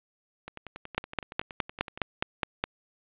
two click trains, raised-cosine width 0.3 ms, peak -23 / -9 dBFS, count 17 / 9, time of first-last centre 0.48-1.975 / 0.98-2.64 s, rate 10.7 / 4.82 Hz, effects resampled to 8000 Hz + 8-bit

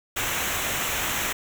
pink noise with comb filter, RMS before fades -27 dBFS, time 0.16-1.33 s, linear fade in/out 10 ms, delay 0.21 ms, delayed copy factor -0.65, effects none

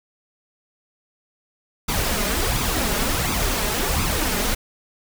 pink noise with flanger, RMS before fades -22 dBFS, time 1.88-4.55 s, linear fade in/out 10 ms, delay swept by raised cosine 0.81 to 4.91 ms, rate 1.4 Hz, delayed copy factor +0.6, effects none

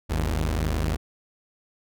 sawtooth tone pair together, 51.1 / 78.9 Hz, G#1 / D#2, -27 / +25 cents, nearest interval minor sixth, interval 752 cents, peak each -22 dBFS, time 0.09-0.97 s, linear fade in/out 20 ms, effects none

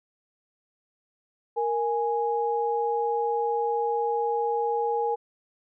sine tone pair together, 466.2 / 830.6 Hz, A#4 / G#5, 0 / 0 cents, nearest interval minor seventh, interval 1000 cents, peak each -26 dBFS, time 1.56-5.16 s, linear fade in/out 20 ms, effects none

